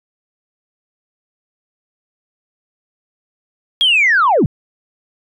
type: linear sweep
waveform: sine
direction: down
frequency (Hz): 3322 to 98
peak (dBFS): -8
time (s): 3.81-4.46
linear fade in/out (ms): 0
effects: tanh soft clip ceiling -5 dBFS